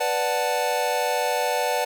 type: chord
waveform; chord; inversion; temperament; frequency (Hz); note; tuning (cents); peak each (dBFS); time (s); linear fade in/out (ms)
square; B minor seventh; none; equal; 493.9 / 587.3 / 740 / 880; B4 / D5 / F#5 / A5; 0 / 0 / 0 / 0; -28; 0-1.85; 10
effects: none